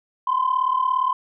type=tone pair together; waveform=sine; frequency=1011 / 1048.3 Hz; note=B5 / C6; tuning=+40 / +3 cents; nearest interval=minor second; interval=63 cents; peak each=-20 dBFS; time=0.27-1.13 s; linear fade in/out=5 ms; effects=tanh soft clip ceiling -12 dBFS